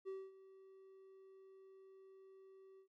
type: tone with ADSR envelope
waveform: triangle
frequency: 384.1 Hz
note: G4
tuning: 35 cents flat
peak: -40 dBFS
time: 0.05-2.88 s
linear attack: 32 ms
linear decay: 230 ms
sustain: -17 dB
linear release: 91 ms
effects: none